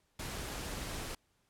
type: noise with amplitude modulation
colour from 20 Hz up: pink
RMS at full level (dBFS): -39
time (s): 0.19-1.15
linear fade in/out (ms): 5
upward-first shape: sine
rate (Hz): 216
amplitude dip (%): 35
effects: pink hiss -75 dBFS RMS until 1.49 s + low-pass 12000 Hz 12 dB/octave